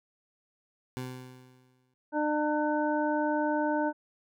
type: tone with exponential decay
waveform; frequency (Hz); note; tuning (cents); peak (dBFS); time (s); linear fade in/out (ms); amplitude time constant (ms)
20% pulse; 127.6; C3; -43; -28; 0.97-1.94; 0; 210
type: harmonic tone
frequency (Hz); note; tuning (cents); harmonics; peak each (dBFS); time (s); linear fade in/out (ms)
300; D4; +37; 1 / 2 / 3 / 5; -29 / -31 / -31 / -36; 2.12-3.93; 50
effects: none